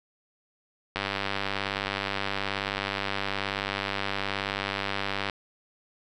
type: click train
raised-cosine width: 0.3 ms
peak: -12 dBFS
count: 430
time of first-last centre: 0.96-5.298 s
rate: 98.9 Hz
effects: none